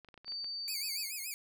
clicks, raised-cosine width 0.3 ms, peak -37 dBFS, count 8, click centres 0.047 / 0.087 / 0.142 / 0.177 / 0.246 / 0.28 / 0.321 / 0.444 s
sine tone, 4595 Hz, D8, 39 cents flat, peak -37 dBFS, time 0.25-1.09 s, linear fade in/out 50 ms
5% pulse tone with vibrato, 2334 Hz, D7, 11 cents flat, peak -29 dBFS, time 0.68-1.34 s, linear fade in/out 0 ms, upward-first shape sine, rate 7 Hz, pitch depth 160 cents each way
effects none

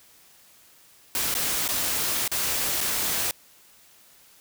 white noise with dropouts, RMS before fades -26 dBFS, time 1.15-3.31 s, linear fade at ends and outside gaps 1 ms, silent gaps 1.341-1.35 / 1.679-1.688 / 2.278-2.316 / 2.806-2.811 s, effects white hiss -55 dBFS RMS until 4.4 s

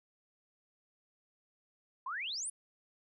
sine exponential sweep, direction up, 971 to 10230 Hz, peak -36 dBFS, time 2.06-2.5 s, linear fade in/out 5 ms, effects none

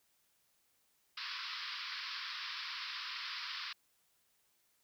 white band-pass noise, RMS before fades -43 dBFS, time 1.17-3.73 s, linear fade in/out 5 ms, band 990 to 5200 Hz, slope 96 dB/octave, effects white hiss -75 dBFS RMS until 4.83 s

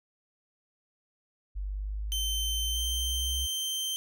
sine exponential sweep, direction up, 48.08 to 65.41 Hz, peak -31 dBFS, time 1.55-3.47 s, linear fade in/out 20 ms
sawtooth tone with pitch glide, 3096 to 3123 Hz, G7 to G7, -22 to -7 cents, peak -27 dBFS, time 2.12-3.96 s, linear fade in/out 0 ms, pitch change +15 cents, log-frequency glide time 2.72-2.78 s
effects none

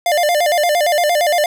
square tone with vibrato, 646 Hz, E5, 35 cents flat, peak -13 dBFS, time 0.06-1.46 s, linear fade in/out 2 ms, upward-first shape square, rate 8.7 Hz, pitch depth 140 cents each way, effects none

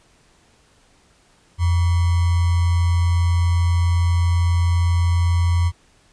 sine tone with sample-and-hold, 86.2 Hz, F2, 22 cents flat, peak -14 dBFS, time 1.58-5.72 s, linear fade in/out 50 ms, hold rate 1050 Hz, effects pink hiss -56 dBFS RMS until 6.12 s + resampled to 22050 Hz

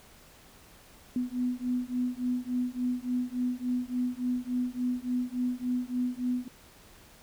sine beating tone pair, 246.9 / 250.4 Hz, B3 / B3, 0 / +24 cents, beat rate 3.5 Hz, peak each -31 dBFS, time 1.16-6.48 s, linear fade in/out 2 ms, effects pink hiss -55 dBFS RMS until 7.22 s

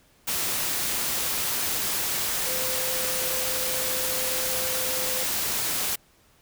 sine tone in noise, 514 Hz, C5, 31 cents flat, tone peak -34 dBFS, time 2.46-5.24 s, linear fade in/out 10 ms, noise white, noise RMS -27 dBFS, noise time 0.27-5.96 s, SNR -10 dB, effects pink hiss -60 dBFS RMS until 6.41 s

